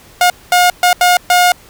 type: tone bursts at uneven times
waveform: sawtooth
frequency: 716 Hz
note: F5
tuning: 43 cents sharp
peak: -3 dBFS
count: 5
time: 0.21-0.3 / 0.52-0.7 / 0.83-0.93 / 1.01-1.17 / 1.3-1.52 s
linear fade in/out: 2 ms
effects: pink hiss -42 dBFS RMS until 1.69 s